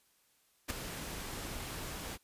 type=noise with ADSR envelope; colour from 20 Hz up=pink; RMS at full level=-33 dBFS; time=0.68-2.18 s; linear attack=21 ms; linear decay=11 ms; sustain=-9 dB; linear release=39 ms; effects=white hiss -71 dBFS RMS until 2.23 s + resampled to 32000 Hz